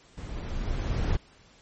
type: noise with level ramp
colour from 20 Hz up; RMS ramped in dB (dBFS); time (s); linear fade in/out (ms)
brown; -36 to -25; 0.17-1.17; 10
effects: pink hiss -57 dBFS RMS until 1.61 s + MP3 32 kbps